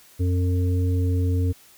harmonic tone, 90.1 Hz, F#2, 45 cents flat, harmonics 1 / 3 / 5, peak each -19 / -29 / -33 dBFS, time 0.19-1.53 s, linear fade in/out 20 ms, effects white hiss -52 dBFS RMS until 1.77 s

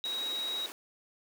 sine tone, 3819 Hz, A#7, 41 cents sharp, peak -32 dBFS, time 0.04-0.66 s, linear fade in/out 0 ms
pink high-pass noise, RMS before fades -45 dBFS, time 0.05-0.72 s, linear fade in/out 0 ms, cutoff 290 Hz, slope 24 dB/octave
effects none

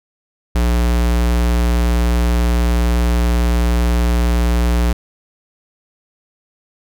square tone, 59.4 Hz, A#1, 33 cents sharp, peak -13 dBFS, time 0.55-4.93 s, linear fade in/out 5 ms, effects none

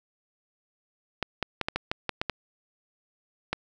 clicks, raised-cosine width 0.3 ms, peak -11 dBFS, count 10, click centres 1.227 / 1.427 / 1.613 / 1.685 / 1.76 / 1.915 / 2.093 / 2.215 / 2.297 / 3.53 s, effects none

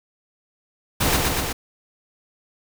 pink noise with echo, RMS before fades -20 dBFS, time 1-1.17 s, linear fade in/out 10 ms, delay 120 ms, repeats 3, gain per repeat -2 dB, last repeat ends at 1.53 s, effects none

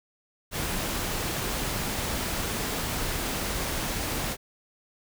pink noise, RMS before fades -30 dBFS, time 0.51-4.37 s, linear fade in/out 50 ms, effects none

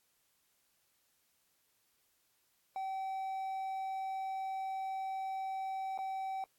triangle tone with dropouts, 768 Hz, G5, 36 cents flat, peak -34 dBFS, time 2.76-6.44 s, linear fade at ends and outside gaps 1 ms, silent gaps 5.977-5.988 s, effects white hiss -75 dBFS RMS until 6.58 s + AAC 64 kbps

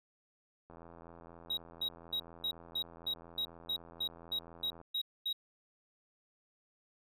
click train, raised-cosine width 1 ms, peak -39 dBFS, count 347, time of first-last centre 0.7-4.814 s, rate 84.1 Hz
triangle tone bursts, 3817 Hz, A#7, 40 cents sharp, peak -31 dBFS, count 13, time 1.5-5.329 s, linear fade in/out 5 ms, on 73 ms, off 240 ms
effects none

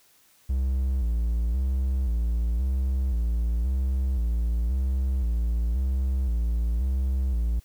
triangle tone with vibrato, 61.3 Hz, B1, 12 cents flat, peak -20 dBFS, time 0.49-7.6 s, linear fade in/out 10 ms, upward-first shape square, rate 0.95 Hz, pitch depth 110 cents each way, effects white hiss -60 dBFS RMS until 7.64 s

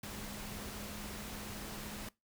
sine tone in noise, 207.7 Hz, G#3, in tune, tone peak -49 dBFS, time 0.03-2.09 s, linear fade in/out 5 ms, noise pink, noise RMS -45 dBFS, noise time 0.03-2.09 s, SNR -7 dB, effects noise-tail reverb RT60 0.2 s tail -21 dB re dry

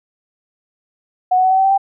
sine tone with pitch steps, 735 / 743.1 / 751.3 / 759.6 / 768 / 776.5 / 785 Hz, F#5 / F#5 / F#5 / F#5 / G5 / G5 / G5, -12 / +7 / +26 / +45 / -36 / -17 / +2 cents, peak -10 dBFS, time 1.31-1.779 s, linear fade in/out 10 ms, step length 67 ms, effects none

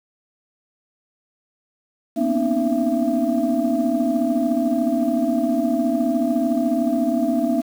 sine tone cluster, 235.8 / 249.8 / 269.3 / 306.2 / 670 Hz, A#3 / B3 / C#4 / D#4 / E5, +20 / +20 / -50 / -28 / +28 cents, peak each -23 dBFS, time 2.16-7.62 s, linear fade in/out 20 ms, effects tanh soft clip ceiling -9 dBFS + 7-bit

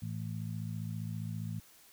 harmonic tone, 55 Hz, A1, in tune, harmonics 2 / 3 / 4, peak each -38 / -40 / -45 dBFS, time 0.02-1.6 s, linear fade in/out 5 ms, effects white hiss -60 dBFS RMS until 1.92 s

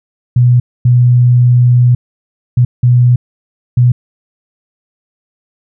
sine tone bursts at uneven times, 123 Hz, B2, 7 cents flat, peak -4 dBFS, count 5, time 0.36-0.6 / 0.85-1.95 / 2.57-2.65 / 2.83-3.16 / 3.77-3.92 s, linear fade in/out 5 ms, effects none

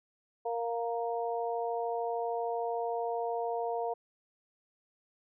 harmonic tone, 233.2 Hz, A#3, 1 cent sharp, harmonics 2 / 3 / 4, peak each -34 / -34 / -39 dBFS, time 0.45-3.94 s, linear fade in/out 10 ms, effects none

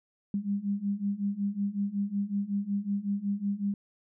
sine beating tone pair, 198.2 / 203.6 Hz, G3 / G#3, +19 / -34 cents, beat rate 5.4 Hz, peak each -32 / -30 dBFS, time 0.34-3.74 s, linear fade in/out 2 ms, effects none

